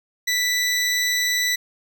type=tone; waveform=20% pulse; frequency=1975.5 Hz; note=B6; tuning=in tune; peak=-14 dBFS; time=0.27-1.56 s; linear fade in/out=10 ms; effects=none